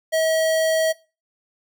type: tone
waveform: square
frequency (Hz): 641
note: E5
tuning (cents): -49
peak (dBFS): -18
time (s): 0.12-0.93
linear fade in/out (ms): 20
effects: noise-tail reverb RT60 0.3 s tail -20 dB re dry